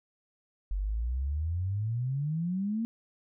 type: exponential sweep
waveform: sine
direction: up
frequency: 45.48 to 233.1 Hz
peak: -28 dBFS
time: 0.71-2.85 s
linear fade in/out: 0 ms
effects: none